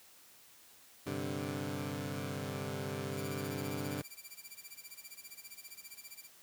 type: chord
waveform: 15% pulse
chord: G suspended fourth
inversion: none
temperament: equal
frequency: 98 / 130.81 / 146.83 Hz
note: G2 / C3 / D3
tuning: 0 / 0 / 0 cents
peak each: -35 dBFS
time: 1.06-4.02 s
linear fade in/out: 10 ms
type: tone with tremolo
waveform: 5% pulse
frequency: 2349 Hz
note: D7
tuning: in tune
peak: -36 dBFS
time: 3.11-6.29 s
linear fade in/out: 50 ms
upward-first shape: sine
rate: 15 Hz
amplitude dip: 100%
effects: white hiss -60 dBFS RMS until 6.42 s + high-pass 60 Hz 12 dB/octave